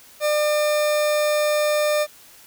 40% pulse tone, 600 Hz, D5, 37 cents sharp, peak -17 dBFS, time 0.2-2.07 s, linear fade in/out 50 ms, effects white hiss -48 dBFS RMS until 2.46 s

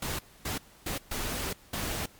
pink noise bursts at uneven times, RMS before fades -33 dBFS, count 5, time 0.02-0.19 / 0.45-0.58 / 0.86-0.98 / 1.11-1.53 / 1.73-2.06 s, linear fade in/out 5 ms, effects pink hiss -56 dBFS RMS until 2.19 s + MP3 96 kbps

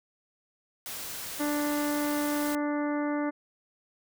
white noise, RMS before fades -38 dBFS, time 0.86-2.55 s, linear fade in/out 0 ms
harmonic tone, 293.7 Hz, D4, in tune, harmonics 1 / 2 / 3 / 4 / 5 / 6 / 7, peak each -28 / -34 / -38 / -40 / -42 / -44 / -45 dBFS, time 1.39-3.31 s, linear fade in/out 20 ms
effects none

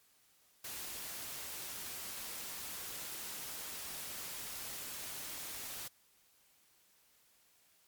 white noise, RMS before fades -44 dBFS, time 0.64-5.88 s, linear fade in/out 5 ms, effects white hiss -69 dBFS RMS until 7.87 s + MP3 96 kbps

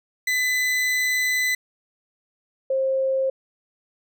40% pulse / sine tone pair in turn, 2007 / 531.6 Hz, B6 / C5, +27 / +27 cents, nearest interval octave + major seventh, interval 2300 cents, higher first, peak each -19 dBFS, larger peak neither, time 0.27-1.55 / 2.7-3.3 s, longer first, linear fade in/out 5 ms, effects none

